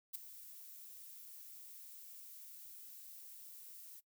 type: noise with ADSR envelope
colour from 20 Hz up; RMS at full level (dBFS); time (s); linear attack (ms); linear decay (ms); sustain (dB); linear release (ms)
violet; -40; 0.13-4.01; 21; 9; -14; 26
effects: noise-tail reverb RT60 0.1 s tail -19 dB re dry